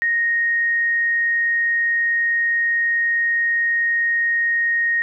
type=tone; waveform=sine; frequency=1864.7 Hz; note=A#6; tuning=in tune; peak=-16 dBFS; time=0.02-5.02 s; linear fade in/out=0 ms; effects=none